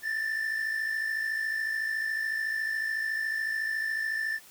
triangle tone pair together, 1767 / 1820.9 Hz, A6 / A#6, +7 / -41 cents, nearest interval minor second, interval 52 cents, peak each -27 / -35 dBFS, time 0.02-4.4 s, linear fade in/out 50 ms, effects white hiss -53 dBFS RMS until 4.5 s

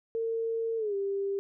sine tone with pitch glide, 454.5 to 395.7 Hz, A#4 to G4, -44 to +16 cents, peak -28 dBFS, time 0.15-1.39 s, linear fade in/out 0 ms, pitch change -240 cents, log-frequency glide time 0.77-0.95 s, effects none

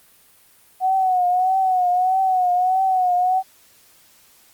sine tone with vibrato, 740 Hz, F#5, in tune, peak -15 dBFS, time 0.8-3.43 s, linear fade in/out 50 ms, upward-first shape triangle, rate 1.6 Hz, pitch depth 70 cents each way, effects white hiss -53 dBFS RMS until 4.53 s + Opus 32 kbps

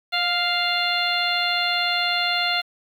harmonic tone with a mistuned harmonic, 698.5 Hz, F5, in tune, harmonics 1 / 2 / 3 / 4 / 5 / 6, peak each -27 / -27 / -27 / -27 / -27 / -27 dBFS, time 0.12-2.62 s, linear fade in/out 20 ms, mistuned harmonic 1, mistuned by +25 cents, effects 8-bit

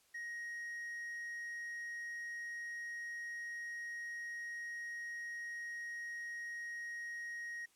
triangle tone, 1881 Hz, A#6, 15 cents sharp, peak -40 dBFS, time 0.14-7.66 s, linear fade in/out 10 ms, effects white hiss -71 dBFS RMS until 7.75 s + low-pass 12000 Hz 12 dB/octave

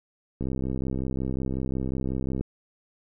click train, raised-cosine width 3 ms, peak -17 dBFS, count 132, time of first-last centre 0.41-2.41 s, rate 65.5 Hz, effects none

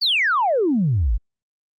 sine exponential sweep, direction down, 4779 to 43.65 Hz, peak -15 dBFS, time 0.01-1.18 s, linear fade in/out 20 ms, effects tanh soft clip ceiling -11 dBFS + Opus 32 kbps

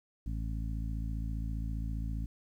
harmonic tone, 55 Hz, A1, in tune, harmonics 1 / 2 / 3 / 4 / 5, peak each -34 / -40 / -44 / -46 / -48 dBFS, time 0.26-2.26 s, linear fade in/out 5 ms, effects 11-bit

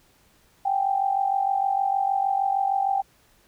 sine tone with amplitude modulation, 784 Hz, G5, in tune, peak -17 dBFS, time 0.65-3.02 s, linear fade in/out 10 ms, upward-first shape sine, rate 46.5 Hz, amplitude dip 75%, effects pink hiss -60 dBFS RMS until 3.47 s

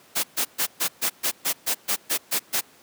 white noise bursts, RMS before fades -23 dBFS, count 12, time 0.15-2.612 s, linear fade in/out 20 ms, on 86 ms, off 130 ms, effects pink hiss -53 dBFS RMS until 2.82 s + high-pass 200 Hz 12 dB/octave

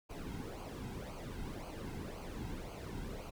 brown noise with flanger, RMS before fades -44 dBFS, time 0.09-3.31 s, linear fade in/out 20 ms, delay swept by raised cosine 0.54 to 1.74 ms, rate 1.9 Hz, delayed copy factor -0.65, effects none

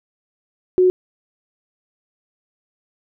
sine tone, 367.1 Hz, F#4, 14 cents flat, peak -10 dBFS, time 0.78-0.9 s, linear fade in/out 0 ms, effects none

